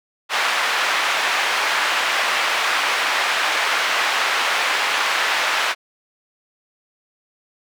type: band-pass noise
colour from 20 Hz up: white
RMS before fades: -20 dBFS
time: 0.29-5.75 s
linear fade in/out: 50 ms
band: 800 to 2300 Hz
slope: 12 dB/octave
effects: none